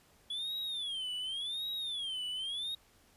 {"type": "tone with vibrato", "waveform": "triangle", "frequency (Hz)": 3367, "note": "G#7", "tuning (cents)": 23, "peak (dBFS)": -34, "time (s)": [0.3, 2.75], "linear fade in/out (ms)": 5, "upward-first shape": "sine", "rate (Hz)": 0.89, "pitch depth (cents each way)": 220, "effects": ["pink hiss -65 dBFS RMS until 3.16 s", "resampled to 32000 Hz"]}